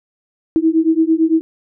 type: beating tone pair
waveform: sine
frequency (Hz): 318.4 / 327.3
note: D#4 / E4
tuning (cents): +40 / -12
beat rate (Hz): 8.9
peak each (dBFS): -14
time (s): 0.56-1.41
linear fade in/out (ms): 0
effects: none